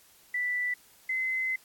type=tone pair in turn; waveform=sine; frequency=1975.5 / 2050 Hz; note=B6 / C7; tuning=0 / -36 cents; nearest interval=minor second; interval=64 cents; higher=second; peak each=-27 dBFS; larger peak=neither; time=0.34-0.74 / 1.09-1.56 s; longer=second; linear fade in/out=5 ms; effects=white hiss -59 dBFS RMS until 1.64 s + AAC 64 kbps